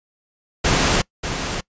pink noise with echo, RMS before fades -17 dBFS, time 0.64-1.02 s, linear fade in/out 10 ms, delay 590 ms, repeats 1, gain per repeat -8 dB, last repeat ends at 1.61 s, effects noise-tail reverb RT60 0.1 s tail -24 dB re dry + resampled to 16000 Hz

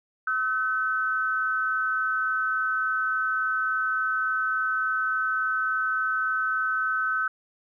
sine tone pair together, 1293.5 / 1517 Hz, E6 / F#6, -33 / +43 cents, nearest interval minor third, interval 276 cents, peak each -27 / -25 dBFS, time 0.27-7.28 s, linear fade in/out 5 ms, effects none

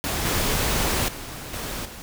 pink noise with level steps, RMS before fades -26 / -23 / -36 / -31 / -39 dBFS, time 0.04-2.02 s, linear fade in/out 0 ms, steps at 0.25 / 1.08 / 1.53 / 1.85 s, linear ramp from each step 5 ms, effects none

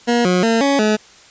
20% pulse tone with pitch steps, 238.4 / 180.9 / 227.5 / 279.1 / 213.8 Hz, A#3 / F#3 / A#3 / C#4 / A3, +39 / -39 / -42 / +12 / -49 cents, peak -8 dBFS, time 0.07-0.97 s, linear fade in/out 20 ms, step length 180 ms, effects white hiss -45 dBFS RMS until 1.3 s + resampled to 16000 Hz

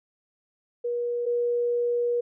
sine tone pair in turn, 479.8 / 479.8 Hz, A#4 / A#4, +50 / +50 cents, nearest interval unison, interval 0 cents, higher neither, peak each -25 / -22 dBFS, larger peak second, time 0.84-1.26 / 1.26-2.21 s, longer second, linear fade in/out 10 ms, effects none

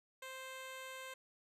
10% pulse tone, 523.3 Hz, C5, in tune, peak -38 dBFS, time 0.22-1.14 s, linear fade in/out 5 ms, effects resampled to 32000 Hz

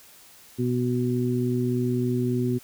harmonic tone, 123.47 Hz, B2, in tune, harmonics 1 / 2 / 3, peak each -26 / -25 / -28 dBFS, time 0.58-2.59 s, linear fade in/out 20 ms, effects white hiss -51 dBFS RMS until 2.63 s

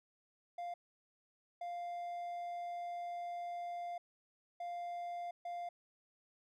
triangle tone bursts at uneven times, 698.5 Hz, F5, in tune, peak -38 dBFS, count 4, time 0.58-0.74 / 1.61-3.98 / 4.6-5.31 / 5.45-5.69 s, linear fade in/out 5 ms, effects none

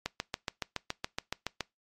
click train, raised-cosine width 0.2 ms, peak -14 dBFS, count 12, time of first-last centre 0.06-1.607 s, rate 7.11 Hz, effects noise-tail reverb RT60 0.2 s tail -23 dB re dry + MP3 64 kbps

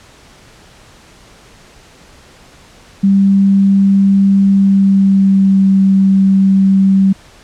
sine tone with pitch glide, 196.3 to 193.37 Hz, G3 to G3, +3 to -23 cents, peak -6 dBFS, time 3.03-7.13 s, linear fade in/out 10 ms, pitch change -26 cents, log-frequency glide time 4.52-5.67 s, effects pink hiss -42 dBFS RMS until 7.43 s + low-pass 8000 Hz 12 dB/octave

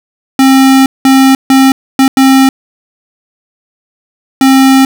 square tone bursts at uneven times, 266.7 Hz, C4, 33 cents sharp, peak -3 dBFS, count 6, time 0.39-0.86 / 1.05-1.35 / 1.5-1.72 / 1.99-2.08 / 2.17-2.49 / 4.41-4.85 s, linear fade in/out 2 ms, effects none

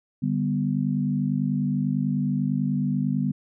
sine chord, G major, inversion second, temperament equal, 146.83 / 196 / 246.9 Hz, D3 / G3 / B3, 0 / 0 / 0 cents, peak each -26 dBFS, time 0.22-3.32 s, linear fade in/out 10 ms, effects none

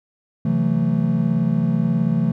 triangle chord, F# half-diminished seventh, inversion second, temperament just, 133.2 / 166.5 / 185 / 222 Hz, C3 / E3 / F#3 / A3, +31 / +18 / 0 / +16 cents, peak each -22 / -18 / -23 / -19 dBFS, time 0.45-2.32 s, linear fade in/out 5 ms, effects none

